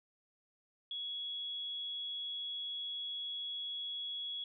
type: tone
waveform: sine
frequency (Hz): 3351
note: G#7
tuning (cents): +15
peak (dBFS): -38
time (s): 0.91-4.44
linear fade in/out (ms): 2
effects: none